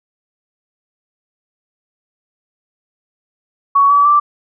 sine tone with pitch steps, 1120 / 1145.5 / 1171.6 Hz, C#6 / D6 / D6, +18 / -44 / -5 cents, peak -7 dBFS, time 3.75-4.2 s, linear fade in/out 10 ms, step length 150 ms, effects none

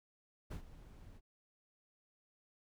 brown noise with ADSR envelope, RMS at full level -40 dBFS, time 0.5-1.21 s, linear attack 17 ms, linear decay 100 ms, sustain -15 dB, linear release 49 ms, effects none

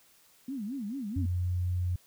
sine tone with vibrato, 237.2 Hz, A#3, 30 cents sharp, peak -33 dBFS, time 0.48-1.26 s, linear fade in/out 5 ms, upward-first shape sine, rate 4.6 Hz, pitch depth 300 cents each way
sine tone, 89.6 Hz, F2, 45 cents sharp, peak -27 dBFS, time 1.16-1.96 s, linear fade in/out 5 ms
effects white hiss -62 dBFS RMS until 2.06 s

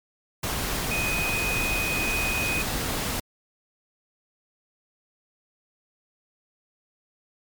sine tone in noise, 2500 Hz, D#7, 8 cents sharp, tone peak -26 dBFS, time 0.91-2.62 s, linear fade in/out 5 ms, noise pink, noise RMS -28 dBFS, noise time 0.43-3.2 s, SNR -1 dB, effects MP3 96 kbps

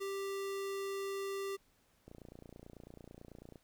square tone, 393 Hz, G4, 4 cents sharp, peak -38 dBFS, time 0-1.57 s, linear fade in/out 20 ms
click train, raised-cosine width 2 ms, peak -38 dBFS, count 44, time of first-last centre 2.08-3.558 s, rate 29.1 Hz
effects pink hiss -72 dBFS RMS until 3.63 s

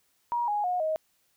sine tone with pitch steps, 953 / 829.6 / 722.2 / 628.7 Hz, A#5 / G#5 / F#5 / D#5, +38 / -2 / -42 / +18 cents, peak -25 dBFS, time 0.32-0.96 s, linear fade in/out 0 ms, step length 160 ms, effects white hiss -70 dBFS RMS until 1.36 s

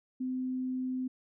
sine tone, 256.5 Hz, C4, 34 cents flat, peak -31 dBFS, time 0.2-1.08 s, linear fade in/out 10 ms, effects none

